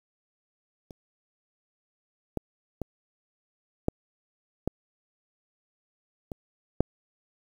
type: clicks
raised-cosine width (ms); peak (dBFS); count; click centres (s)
2; -30 / -15 / -18 / -10 / -13 / -22 / -7; 7; 0.908 / 2.373 / 2.817 / 3.884 / 4.676 / 6.318 / 6.806
effects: 8-bit